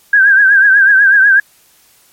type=tone with vibrato; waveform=sine; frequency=1600 Hz; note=G6; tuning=35 cents sharp; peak=-4 dBFS; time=0.13-1.4 s; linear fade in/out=5 ms; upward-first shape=triangle; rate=8.1 Hz; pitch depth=92 cents each way; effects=white hiss -49 dBFS RMS until 2.12 s + MP3 64 kbps